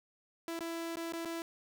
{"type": "tone with dropouts", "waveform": "sawtooth", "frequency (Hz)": 332.8, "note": "E4", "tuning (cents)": 17, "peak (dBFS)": -33, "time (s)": [0.48, 1.42], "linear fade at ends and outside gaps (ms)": 1, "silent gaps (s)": [[0.591, 0.607], [0.957, 0.969], [1.124, 1.134], [1.25, 1.256]], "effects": []}